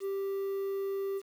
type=tone with quantisation; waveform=triangle; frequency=392 Hz; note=G4; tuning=in tune; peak=-29 dBFS; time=0-1.22 s; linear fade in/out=50 ms; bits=9; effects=none